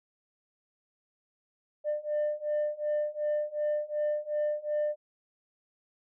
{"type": "beating tone pair", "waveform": "sine", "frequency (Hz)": [597, 599.7], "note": ["D5", "D5"], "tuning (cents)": [28, 36], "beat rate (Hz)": 2.7, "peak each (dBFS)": [-30, -29], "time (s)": [1.84, 4.96], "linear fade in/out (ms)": 50, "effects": ["tanh soft clip ceiling -24 dBFS"]}